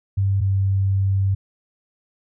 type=tone pair in turn; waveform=sine; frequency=98 / 97.21 Hz; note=G2 / G2; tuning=0 / -14 cents; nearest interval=unison; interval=14 cents; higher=first; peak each=-16 dBFS; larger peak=neither; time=0.17-0.41 / 0.41-1.35 s; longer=second; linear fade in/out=10 ms; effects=none